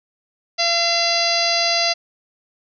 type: harmonic tone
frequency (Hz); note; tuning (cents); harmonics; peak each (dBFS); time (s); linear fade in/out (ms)
682; F5; -41; 1 / 2 / 3 / 4 / 5 / 6 / 7 / 8 / 9; -22 / -31 / -26 / -26 / -30 / -24 / -20 / -32 / -29; 0.58-1.94; 20
effects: none